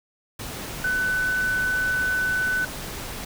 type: tone in noise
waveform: sine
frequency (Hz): 1500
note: F#6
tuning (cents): +23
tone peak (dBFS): -21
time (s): 0.84-2.65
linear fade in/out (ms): 5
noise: pink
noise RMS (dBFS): -34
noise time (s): 0.39-3.25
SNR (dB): +10
effects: none